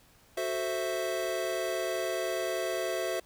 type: chord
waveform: square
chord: F# half-diminished seventh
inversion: none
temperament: equal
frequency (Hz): 370 / 440 / 523.3 / 659.3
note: F#4 / A4 / C5 / E5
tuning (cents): 0 / 0 / 0 / 0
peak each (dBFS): -36 / -40 / -37 / -34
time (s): 0.37-3.2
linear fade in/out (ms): 5
effects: pink hiss -61 dBFS RMS until 3.25 s